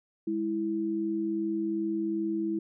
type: tone pair together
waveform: sine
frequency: 206.1 / 328.7 Hz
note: G#3 / E4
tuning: -13 / -5 cents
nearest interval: minor sixth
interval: 808 cents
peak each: -34 / -28 dBFS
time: 0.27-2.59 s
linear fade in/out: 5 ms
effects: none